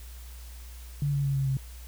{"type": "tone with pitch steps", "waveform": "sine", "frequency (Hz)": [143.1, 140.72, 138.39, 136.09, 133.83], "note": ["D3", "C#3", "C#3", "C#3", "C3"], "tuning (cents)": [-45, 26, -3, -32, 39], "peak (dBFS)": -24, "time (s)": [1.02, 1.57], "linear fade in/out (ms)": 2, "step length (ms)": 110, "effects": ["added 60 Hz sine -41 dBFS peak until 1.87 s", "white hiss -52 dBFS RMS until 1.87 s"]}